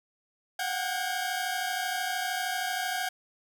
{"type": "tone cluster", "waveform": "sawtooth", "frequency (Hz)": [724, 757, 1616], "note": ["F#5", "F#5", "G#6"], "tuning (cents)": [-38, 39, -48], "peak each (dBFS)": -30, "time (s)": [0.59, 3.09], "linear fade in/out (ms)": 5, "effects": []}